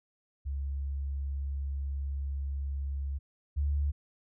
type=tone pair in turn; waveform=sine; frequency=69.3 / 71.91 Hz; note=C#2 / D2; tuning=0 / -36 cents; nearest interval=minor second; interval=64 cents; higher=second; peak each=-31 / -26 dBFS; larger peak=second; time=0.45-3.19 / 3.56-3.92 s; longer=first; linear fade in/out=20 ms; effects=none